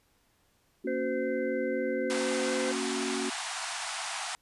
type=chord; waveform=sine; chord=F# major; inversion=first; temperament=equal; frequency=233.1 / 277.2 / 370 Hz; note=A#3 / C#4 / F#4; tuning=0 / 0 / 0 cents; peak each=-36 / -35 / -34 dBFS; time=0.84-3.3 s; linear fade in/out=10 ms
type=harmonic tone; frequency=514 Hz; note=C5; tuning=31 cents flat; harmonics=1 / 3 / 4; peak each=-31 / -41 / -43 dBFS; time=0.87-2.72 s; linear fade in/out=5 ms
type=band-pass noise; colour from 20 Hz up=pink; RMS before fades=-36 dBFS; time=2.1-4.35 s; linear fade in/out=0 ms; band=670 to 10000 Hz; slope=96 dB/octave
effects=pink hiss -69 dBFS RMS until 4.41 s + resampled to 32000 Hz